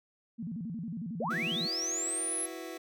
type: tone with vibrato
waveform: sine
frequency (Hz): 196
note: G3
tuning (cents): 0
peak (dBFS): -35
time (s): 0.38-1.68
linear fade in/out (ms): 20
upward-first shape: square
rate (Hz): 11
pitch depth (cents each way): 270
type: linear sweep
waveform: sine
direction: up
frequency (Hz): 392 to 11110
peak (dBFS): -31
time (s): 1.2-2.46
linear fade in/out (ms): 5
type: chord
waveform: sawtooth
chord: E suspended second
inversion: none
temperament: just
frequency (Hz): 329.6 / 370.8 / 494.4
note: E4 / F#4 / B4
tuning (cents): 0 / +4 / +2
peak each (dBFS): -38 / -40 / -42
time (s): 1.3-2.78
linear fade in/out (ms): 10
effects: none